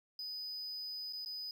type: tone with dropouts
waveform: triangle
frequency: 4990 Hz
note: D#8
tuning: 4 cents sharp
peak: -39 dBFS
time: 0.19-1.51 s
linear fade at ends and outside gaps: 2 ms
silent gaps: 1.126-1.132 / 1.249-1.259 s
effects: 11-bit